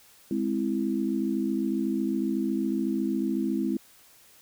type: chord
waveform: sine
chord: Ab augmented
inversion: none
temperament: equal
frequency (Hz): 207.7 / 261.6 / 329.6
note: Ab3 / C4 / E4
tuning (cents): 0 / 0 / 0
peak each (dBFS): -29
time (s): 0.31-3.77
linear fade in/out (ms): 2
effects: white hiss -56 dBFS RMS until 4.41 s